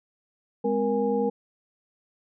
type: tone cluster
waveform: sine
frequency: 206.6 / 256.7 / 470.7 / 824 Hz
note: G#3 / C4 / A#4 / G#5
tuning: -9 / -33 / +17 / -14 cents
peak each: -28 / -30 / -24 / -32 dBFS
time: 0.64-1.3 s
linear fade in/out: 10 ms
effects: none